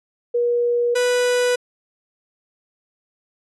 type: tone pair in turn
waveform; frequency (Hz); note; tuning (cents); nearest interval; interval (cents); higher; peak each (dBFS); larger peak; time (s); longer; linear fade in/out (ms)
sine / 45% pulse; 479.4 / 492.9; A#4 / B4; +48 / -3; unison; 49; second; -16; neither; 0.34-0.95 / 0.95-1.56; neither; 10
effects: resampled to 24000 Hz